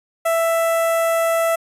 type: tone with notch filter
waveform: sawtooth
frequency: 662 Hz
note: E5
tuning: 7 cents sharp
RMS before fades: -18 dBFS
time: 0.25-1.56 s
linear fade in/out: 10 ms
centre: 4400 Hz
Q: 0.58
effects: resampled to 32000 Hz

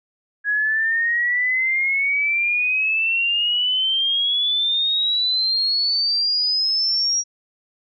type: exponential sweep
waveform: sine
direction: up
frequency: 1661.2 to 5710 Hz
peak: -17 dBFS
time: 0.44-7.24 s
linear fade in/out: 50 ms
effects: none

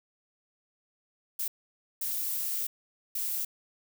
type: noise bursts at uneven times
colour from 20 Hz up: violet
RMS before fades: -32 dBFS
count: 3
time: 1.39-1.48 / 2.01-2.67 / 3.15-3.45 s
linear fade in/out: 5 ms
effects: none

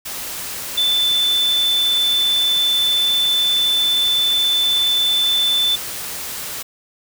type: tone in noise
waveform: sine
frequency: 3520 Hz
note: A7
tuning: in tune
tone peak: -14 dBFS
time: 0.77-5.76 s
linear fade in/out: 10 ms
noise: white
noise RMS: -28 dBFS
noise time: 0.05-6.63 s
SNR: +11 dB
effects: none

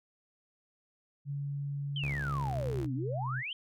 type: tone with pitch glide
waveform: sine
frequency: 141.7 to 128.45 Hz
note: C#3 to C3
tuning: +38 to -32 cents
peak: -33 dBFS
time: 1.25-3.43 s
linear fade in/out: 50 ms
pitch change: -170 cents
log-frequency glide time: 2.43-2.49 s
type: exponential two-way sweep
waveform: sine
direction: down then up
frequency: 3200 to 247.9 to 3200 Hz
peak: -35 dBFS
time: 1.96-3.53 s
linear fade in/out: 2 ms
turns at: 2.94 s
type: tone with vibrato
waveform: sawtooth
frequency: 69.3 Hz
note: C#2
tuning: in tune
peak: -35 dBFS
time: 2.03-2.86 s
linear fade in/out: 5 ms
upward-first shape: sine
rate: 16 Hz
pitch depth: 77 cents each way
effects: none

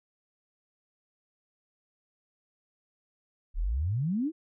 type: exponential sweep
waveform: sine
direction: up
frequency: 33.98 to 341.3 Hz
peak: -26 dBFS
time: 3.54-4.32 s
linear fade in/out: 50 ms
effects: none

